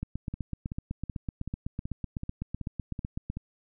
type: two click trains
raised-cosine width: 5 ms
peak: -20 / -22 dBFS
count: 27 / 9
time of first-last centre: 0.03-3.3 / 0.34-3.37 s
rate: 7.95 / 2.64 Hz
effects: none